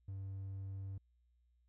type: tone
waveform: triangle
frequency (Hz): 97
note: G2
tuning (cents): -18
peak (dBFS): -39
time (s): 0.08-0.98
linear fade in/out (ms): 5
effects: tanh soft clip ceiling -35 dBFS + added 60 Hz sine -70 dBFS peak until 1.68 s